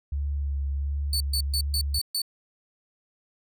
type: tone with vibrato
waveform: sine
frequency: 70.4 Hz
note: C#2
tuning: 27 cents sharp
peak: -25 dBFS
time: 0.12-1.99 s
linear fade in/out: 5 ms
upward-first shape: sine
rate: 1.4 Hz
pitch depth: 24 cents each way
type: tone bursts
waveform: sawtooth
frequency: 4485 Hz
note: C#8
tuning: 19 cents sharp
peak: -22 dBFS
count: 6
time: 1.13-2.218 s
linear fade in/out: 2 ms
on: 73 ms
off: 130 ms
effects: none